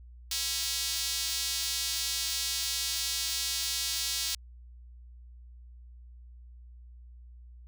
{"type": "tone with high-pass filter", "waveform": "square", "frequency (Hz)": 149.5, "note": "D3", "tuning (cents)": 31, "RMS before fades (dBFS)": -32, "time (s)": [0.31, 4.35], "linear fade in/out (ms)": 2, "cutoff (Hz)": 4400, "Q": 1.5, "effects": ["added 60 Hz sine -47 dBFS peak until 7.67 s"]}